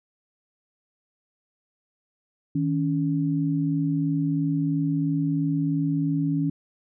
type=tone pair together; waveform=sine; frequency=157.79 / 280.8 Hz; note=D#3 / C#4; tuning=+25 / +22 cents; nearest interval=minor seventh; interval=997 cents; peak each=-24 dBFS; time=2.55-6.5 s; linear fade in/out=5 ms; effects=none